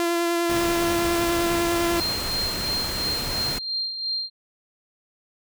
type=tone with vibrato; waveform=sawtooth; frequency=341.5 Hz; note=F4; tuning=39 cents flat; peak=-17 dBFS; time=0-2 s; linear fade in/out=0 ms; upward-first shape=triangle; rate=10 Hz; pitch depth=16 cents each way
type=noise; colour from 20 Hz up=pink; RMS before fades=-30 dBFS; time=0.49-3.59 s; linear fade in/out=10 ms
type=tone with tremolo; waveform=sine; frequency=4186 Hz; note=C8; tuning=in tune; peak=-23 dBFS; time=1.97-4.3 s; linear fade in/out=50 ms; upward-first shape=sine; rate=2.9 Hz; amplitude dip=55%
effects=none